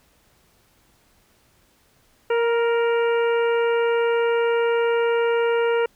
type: harmonic tone with a mistuned harmonic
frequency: 466.2 Hz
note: A#4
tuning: in tune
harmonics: 1 / 2 / 3 / 4 / 5 / 6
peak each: -18 / -28 / -29 / -35 / -35 / -36 dBFS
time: 2.3-5.86 s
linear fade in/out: 5 ms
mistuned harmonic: 2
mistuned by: +20 cents
effects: pink hiss -60 dBFS RMS until 5.95 s